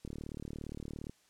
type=click train; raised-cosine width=3 ms; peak=-29 dBFS; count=40; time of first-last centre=0.05-1.096 s; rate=37.3 Hz; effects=white hiss -68 dBFS RMS until 1.29 s + low-pass 9000 Hz 12 dB/octave